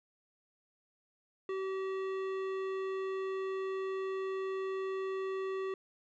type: tone with hard clipping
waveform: sine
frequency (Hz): 382.7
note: G4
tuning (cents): -42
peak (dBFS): -36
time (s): 1.49-5.74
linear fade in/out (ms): 2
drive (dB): 13
effects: resampled to 16000 Hz